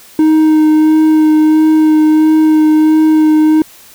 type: tone with vibrato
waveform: triangle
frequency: 311.1 Hz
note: D#4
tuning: in tune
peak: -3 dBFS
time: 0.19-3.62 s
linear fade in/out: 2 ms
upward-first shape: sine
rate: 1.5 Hz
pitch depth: 13 cents each way
effects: white hiss -39 dBFS RMS until 3.94 s